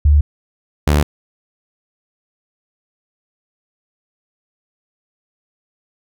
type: tone pair in turn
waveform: sine / sawtooth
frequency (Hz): 73.42 / 73.93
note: D2 / D2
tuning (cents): 0 / +12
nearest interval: unison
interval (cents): 12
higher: second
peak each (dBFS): -7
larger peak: neither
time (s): 0.05-0.21 / 0.87-1.03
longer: neither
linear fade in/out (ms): 5
effects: none